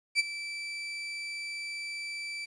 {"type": "tone with ADSR envelope", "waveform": "30% pulse", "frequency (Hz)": 2325, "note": "D7", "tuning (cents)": -18, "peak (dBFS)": -18, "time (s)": [0.15, 2.46], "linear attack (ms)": 44, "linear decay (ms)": 23, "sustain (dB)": -15, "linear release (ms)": 18, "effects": ["resampled to 22050 Hz", "10-bit"]}